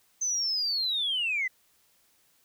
sine linear sweep, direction down, 6220 to 1970 Hz, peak -25 dBFS, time 0.21-1.48 s, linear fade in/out 10 ms, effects tanh soft clip ceiling -21 dBFS + white hiss -66 dBFS RMS until 2.44 s

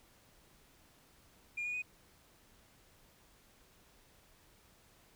sine tone with pitch steps, 2414 / 2451 / 2488 Hz, D7 / D#7 / D#7, +47 / -27 / -1 cents, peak -34 dBFS, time 1.57-1.822 s, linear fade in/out 10 ms, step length 84 ms, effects tanh soft clip ceiling -33 dBFS + pink hiss -65 dBFS RMS until 5.15 s

